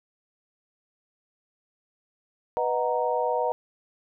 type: chord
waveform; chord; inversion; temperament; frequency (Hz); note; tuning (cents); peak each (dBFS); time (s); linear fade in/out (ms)
sine; B major seventh; none; equal; 493.9 / 622.3 / 740 / 932.3; B4 / D#5 / F#5 / A#5; 0 / 0 / 0 / 0; -27 / -29 / -30 / -28; 2.57-3.52; 0
effects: none